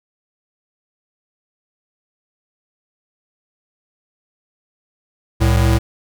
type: tone pair together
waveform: square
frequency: 66 / 111 Hz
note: C2 / A2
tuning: +16 / +16 cents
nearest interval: major sixth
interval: 900 cents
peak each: -15 dBFS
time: 5.4-5.79 s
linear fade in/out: 20 ms
effects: none